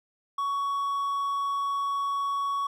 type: tone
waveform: triangle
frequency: 1119 Hz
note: C#6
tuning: 16 cents sharp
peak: -24 dBFS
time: 0.38-2.67 s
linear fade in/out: 5 ms
effects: 11-bit